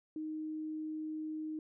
sine tone, 311.1 Hz, D#4, in tune, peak -37 dBFS, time 0.16-1.59 s, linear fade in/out 2 ms, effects none

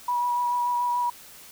sine tone with vibrato, 971 Hz, B5, 30 cents flat, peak -22 dBFS, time 0.08-1.1 s, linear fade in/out 5 ms, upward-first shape sine, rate 6.9 Hz, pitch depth 16 cents each way, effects white hiss -47 dBFS RMS until 1.51 s

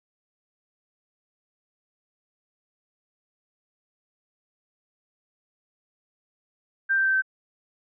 sine tone with pitch steps, 1575 / 1565 / 1555.1 / 1545.3 Hz, G6 / G6 / G6 / G6, +8 / -3 / -14 / -25 cents, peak -19 dBFS, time 6.89-7.222 s, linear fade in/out 20 ms, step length 83 ms, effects none

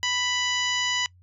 harmonic tone, 989 Hz, B5, 2 cents sharp, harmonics 1 / 2 / 3 / 4 / 5 / 6 / 7, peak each -33 / -28 / -27 / -35 / -35 / -35 / -34 dBFS, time 0.03-1.06 s, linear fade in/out 0 ms, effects noise-tail reverb RT60 0.1 s tail -23 dB re dry + added 90 Hz sine -52 dBFS peak until 1.22 s

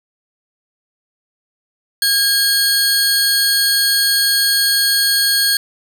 sawtooth tone pair together, 1630 / 4362 Hz, G#6 / C#8, -33 / -29 cents, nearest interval octave + perfect fourth, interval 1704 cents, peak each -14 / -11 dBFS, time 2.02-5.57 s, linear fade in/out 2 ms, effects none

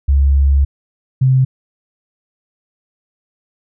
sine tone pair in turn, 69.3 / 130.82 Hz, C#2 / C3, 0 / 0 cents, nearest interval major seventh, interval 1100 cents, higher second, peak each -8 dBFS, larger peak neither, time 0.08-0.65 / 1.21-1.45 s, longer first, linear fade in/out 10 ms, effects none

